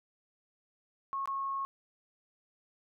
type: tone with dropouts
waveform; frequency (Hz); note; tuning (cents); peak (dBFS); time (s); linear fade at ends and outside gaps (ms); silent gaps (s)
sine; 1092; C#6; -26; -32; 1.13-1.65; 0; 1.257-1.275
effects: none